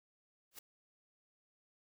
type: noise with exponential growth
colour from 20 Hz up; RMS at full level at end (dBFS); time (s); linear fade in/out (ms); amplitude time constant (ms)
white; -44; 0.51-0.59; 5; 17
effects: none